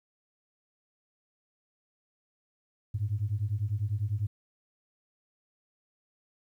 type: beating tone pair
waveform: sine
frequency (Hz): 99 / 109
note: G2 / A2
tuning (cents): +18 / -16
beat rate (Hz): 10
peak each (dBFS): -30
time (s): 2.94-4.27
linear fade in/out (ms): 10
effects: tanh soft clip ceiling -21 dBFS + 11-bit